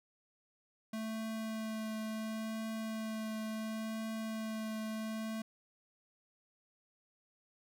square tone with vibrato, 220 Hz, A3, in tune, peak -38 dBFS, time 0.93-5.42 s, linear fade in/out 5 ms, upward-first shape triangle, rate 0.71 Hz, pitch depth 14 cents each way, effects none

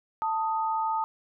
sine tone pair together, 887 / 1248.6 Hz, A5 / D#6, +14 / +6 cents, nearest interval tritone, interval 592 cents, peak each -26 / -31 dBFS, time 0.22-1.04 s, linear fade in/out 0 ms, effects none

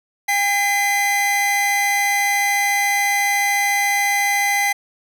45% pulse tone pair together, 806 / 2035 Hz, G5 / C7, +48 / -49 cents, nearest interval octave + major third, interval 1603 cents, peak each -20 / -18 dBFS, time 0.28-4.73 s, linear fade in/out 10 ms, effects none

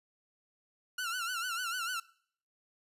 sawtooth tone with vibrato, 1420 Hz, F6, 28 cents sharp, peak -30 dBFS, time 0.98-2 s, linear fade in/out 5 ms, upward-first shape sine, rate 6.7 Hz, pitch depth 110 cents each way, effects noise-tail reverb RT60 0.6 s tail -22 dB re dry + resampled to 32000 Hz

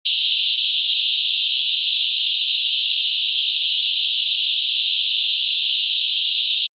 white band-pass noise, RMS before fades -21 dBFS, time 0.05-6.67 s, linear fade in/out 10 ms, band 2800 to 3900 Hz, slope 96 dB/octave, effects Opus 32 kbps

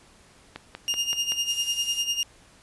click train, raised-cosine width 0.3 ms, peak -19 dBFS, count 5, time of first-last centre 0.56-1.32 s, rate 5.26 Hz
30% pulse tone with tremolo, 2829 Hz, F7, 22 cents sharp, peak -19 dBFS, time 0.88-2.23 s, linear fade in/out 0 ms, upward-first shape sine, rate 10 Hz, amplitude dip 70%
violet noise, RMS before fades -34 dBFS, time 1.45-2.05 s, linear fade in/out 50 ms
effects pink hiss -55 dBFS RMS until 2.62 s + resampled to 24000 Hz

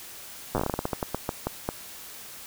slowing click train, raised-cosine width 1 ms, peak -12 dBFS, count 18, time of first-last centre 0.55-1.689 s, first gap 8 ms, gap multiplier 1.23, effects white hiss -43 dBFS RMS until 2.46 s

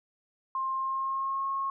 sine tone with pitch glide, 1059 to 1086.9 Hz, C6 to C#6, +21 to -34 cents, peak -28 dBFS, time 0.55-1.7 s, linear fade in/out 2 ms, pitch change +45 cents, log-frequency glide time 0.74-1.47 s, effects none

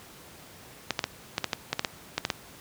clicks, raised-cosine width 0.2 ms, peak -8 dBFS, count 12, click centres 0.907 / 0.992 / 1.041 / 1.381 / 1.443 / 1.532 / 1.73 / 1.794 / 1.848 / 2.18 / 2.251 / 2.302 s, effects pink hiss -49 dBFS RMS until 2.6 s + high-pass 80 Hz 12 dB/octave

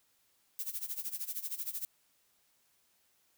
violet noise with tremolo, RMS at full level -36 dBFS, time 0.59-1.85 s, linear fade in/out 0 ms, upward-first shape sine, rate 13 Hz, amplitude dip 85%, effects white hiss -72 dBFS RMS until 3.37 s

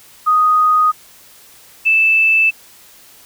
sine tone pair in turn, 1244.5 / 2637 Hz, D#6 / E7, 0 / 0 cents, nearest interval octave + minor second, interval 1300 cents, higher second, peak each -9 dBFS, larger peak neither, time 0.26-0.92 / 1.85-2.51 s, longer neither, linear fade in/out 20 ms, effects white hiss -44 dBFS RMS until 3.25 s

